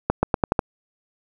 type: accelerating click train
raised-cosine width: 1 ms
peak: -3 dBFS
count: 6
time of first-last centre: 0.1-0.592 s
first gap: 130 ms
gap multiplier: 0.86
effects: none